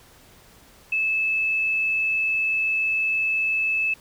sine tone, 2613 Hz, E7, 16 cents flat, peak -20 dBFS, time 0.92-3.94 s, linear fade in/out 5 ms, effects pink hiss -52 dBFS RMS until 4 s

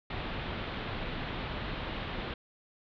pink low-pass noise, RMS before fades -37 dBFS, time 0.1-2.34 s, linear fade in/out 5 ms, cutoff 3900 Hz, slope 48 dB/octave, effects none

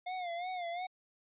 square tone with vibrato, 711 Hz, F5, 31 cents sharp, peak -37 dBFS, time 0.06-0.87 s, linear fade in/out 10 ms, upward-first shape sine, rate 2.8 Hz, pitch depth 82 cents each way, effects resampled to 8000 Hz

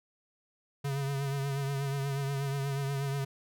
square tone with vibrato, 138.59 Hz, C#3, in tune, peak -31 dBFS, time 0.84-3.25 s, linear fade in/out 10 ms, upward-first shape triangle, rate 8.3 Hz, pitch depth 47 cents each way, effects none

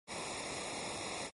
pink noise with comb filter, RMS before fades -41 dBFS, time 0.07-1.31 s, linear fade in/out 50 ms, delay 0.65 ms, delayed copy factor -0.8, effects high-pass 60 Hz 12 dB/octave + MP3 48 kbps

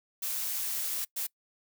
blue noise bursts at uneven times, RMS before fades -33 dBFS, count 2, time 0.22-1.05 / 1.16-1.27 s, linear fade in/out 10 ms, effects noise-tail reverb RT60 0.1 s tail -23 dB re dry

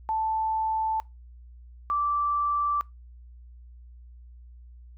sine tone pair in turn, 880 / 1167.2 Hz, A5 / D6, 0 / -11 cents, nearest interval perfect fourth, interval 489 cents, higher second, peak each -24 / -23 dBFS, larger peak second, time 0.09-1 / 1.9-2.81 s, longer neither, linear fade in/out 0 ms, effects noise-tail reverb RT60 0.2 s tail -22 dB re dry + added 60 Hz sine -45 dBFS peak until 4.97 s

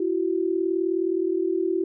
sine tone pair together, 337.6 / 376.8 Hz, E4 / F#4, +41 / +32 cents, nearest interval major second, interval 191 cents, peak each -24 dBFS, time 0-1.84 s, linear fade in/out 5 ms, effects none

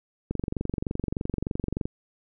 click train, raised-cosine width 3 ms, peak -15 dBFS, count 37, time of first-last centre 0.31-1.855 s, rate 23.3 Hz, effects none

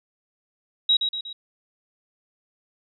sine tone with echo, 3835 Hz, A#7, 48 cents sharp, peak -15 dBFS, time 0.89-0.97 s, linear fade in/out 5 ms, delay 120 ms, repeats 3, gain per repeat -6 dB, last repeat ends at 1.33 s, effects none

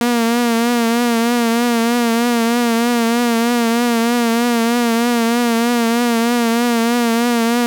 sawtooth tone with vibrato, 235 Hz, A#3, 14 cents sharp, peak -9 dBFS, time 0.01-7.66 s, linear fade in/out 0 ms, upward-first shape triangle, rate 3.2 Hz, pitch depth 62 cents each way, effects none

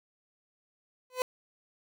30% pulse tone with exponential growth, 507 Hz, B4, 45 cents sharp, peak -20 dBFS, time 1.1-1.22 s, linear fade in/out 1 ms, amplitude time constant 25 ms, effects none

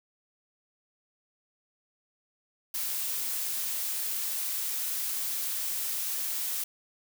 blue noise, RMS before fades -32 dBFS, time 2.74-6.64 s, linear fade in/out 5 ms, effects none

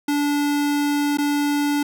square tone with dropouts, 290 Hz, D4, 22 cents flat, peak -19 dBFS, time 0.08-1.83 s, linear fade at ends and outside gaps 5 ms, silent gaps 1.173-1.184 s, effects none

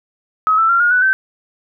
sine tone with pitch steps, 1276 / 1325.6 / 1377.1 / 1430.6 / 1486.2 / 1544 Hz, D#6 / E6 / F6 / F6 / F#6 / G6, +43 / +9 / -25 / +41 / +7 / -27 cents, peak -10 dBFS, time 0.47-1.13 s, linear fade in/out 0 ms, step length 110 ms, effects none

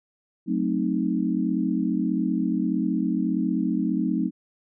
sine chord, F# diminished seventh, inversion none, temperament equal, 185 / 220 / 261.6 / 311.1 Hz, F#3 / A3 / C4 / Eb4, 0 / 0 / 0 / 0 cents, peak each -27 dBFS, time 0.46-4.31 s, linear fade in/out 50 ms, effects none

